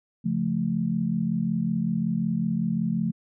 sine chord, Db augmented, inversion none, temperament equal, 138.59 / 174.61 / 220 Hz, Db3 / F3 / A3, 0 / 0 / 0 cents, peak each -32 / -26 / -26 dBFS, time 0.24-3.12 s, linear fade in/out 20 ms, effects none

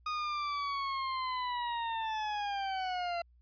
40% pulse linear sweep, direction down, 1241 to 680 Hz, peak -32 dBFS, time 0.06-3.22 s, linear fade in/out 5 ms, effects added 60 Hz sine -60 dBFS peak until 3.41 s + resampled to 11025 Hz

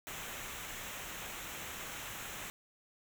pink noise with comb filter, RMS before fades -44 dBFS, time 0.07-2.5 s, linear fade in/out 0 ms, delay 0.21 ms, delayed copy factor -0.6, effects none

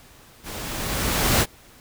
pink noise with level ramp, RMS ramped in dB -35 to -17 dBFS, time 0.43-1.46 s, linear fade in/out 50 ms, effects pink hiss -50 dBFS RMS until 1.8 s

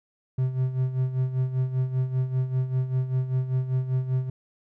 triangle tone with tremolo, 129.3 Hz, C3, 20 cents flat, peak -18 dBFS, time 0.38-4.3 s, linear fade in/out 5 ms, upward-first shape sine, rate 5.1 Hz, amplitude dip 70%, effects none

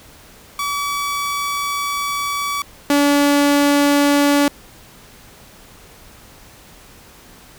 sawtooth tone pair in turn, 1143 / 286.7 Hz, D6 / D4, -47 / -42 cents, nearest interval 2 octaves, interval 2395 cents, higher first, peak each -16 / -8 dBFS, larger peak second, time 0.59-2.62 / 2.9-4.48 s, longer first, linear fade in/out 2 ms, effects pink hiss -44 dBFS RMS until 7.58 s

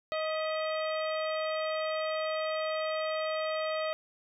harmonic tone with a mistuned harmonic, 627 Hz, D#5, 13 cents sharp, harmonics 1 / 2 / 3 / 4 / 5 / 6 / 7, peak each -31 / -37 / -41 / -43 / -45 / -47 / -48 dBFS, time 0.12-3.93 s, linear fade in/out 0 ms, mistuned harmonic 3, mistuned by +65 cents, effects none

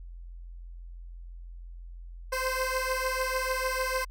15% pulse beating tone pair, 516 / 522.7 Hz, C5 / C5, -24 / -2 cents, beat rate 6.7 Hz, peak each -23 / -25 dBFS, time 2.32-4.05 s, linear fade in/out 10 ms, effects added 43 Hz sine -40 dBFS peak until 4.1 s + MP3 64 kbps

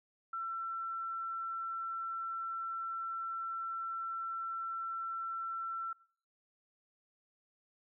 sine tone, 1345 Hz, E6, 34 cents sharp, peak -36 dBFS, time 0.33-5.93 s, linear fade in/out 5 ms, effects noise-tail reverb RT60 0.6 s tail -25 dB re dry

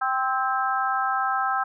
harmonic tone with a mistuned harmonic, 261.1 Hz, C4, 3 cents flat, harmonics 3 / 4 / 5 / 6, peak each -26 / -30 / -25 / -30 dBFS, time 0.01-1.64 s, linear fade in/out 10 ms, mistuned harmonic 6, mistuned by +25 cents, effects none

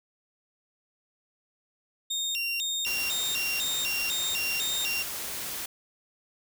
30% pulse tone with vibrato, 3190 Hz, G7, 30 cents sharp, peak -25 dBFS, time 2.1-5.03 s, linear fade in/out 10 ms, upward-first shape square, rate 2 Hz, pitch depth 250 cents each way
white noise, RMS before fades -35 dBFS, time 2.86-5.66 s, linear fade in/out 5 ms
effects none

